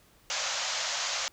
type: band-pass noise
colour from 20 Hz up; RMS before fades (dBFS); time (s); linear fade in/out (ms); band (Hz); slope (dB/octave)
white; -32; 0.3-1.28; 0; 510 to 7100; 96
effects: pink hiss -61 dBFS RMS until 1.32 s